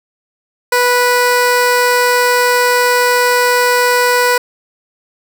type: tone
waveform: 15% pulse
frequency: 491.5 Hz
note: B4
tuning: 8 cents flat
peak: -3 dBFS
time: 0.72-4.38 s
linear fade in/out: 5 ms
effects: none